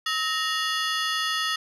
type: ring-modulated tone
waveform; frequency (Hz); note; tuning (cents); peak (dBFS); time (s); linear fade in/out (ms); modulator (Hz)
20% pulse; 1568; G6; 0; -16; 0.06-1.56; 5; 286
effects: low-pass 8000 Hz 12 dB/octave